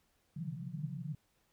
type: band-pass noise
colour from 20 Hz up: white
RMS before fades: -41 dBFS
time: 0.36-1.15 s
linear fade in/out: 5 ms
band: 130 to 180 Hz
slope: 96 dB/octave
effects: pink hiss -75 dBFS RMS until 1.52 s